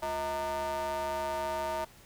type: ring-modulated tone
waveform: square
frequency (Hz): 141.2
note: C#3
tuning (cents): +32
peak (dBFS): -29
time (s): 0.02-1.85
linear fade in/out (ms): 10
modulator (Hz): 778
effects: pink hiss -56 dBFS RMS until 2.05 s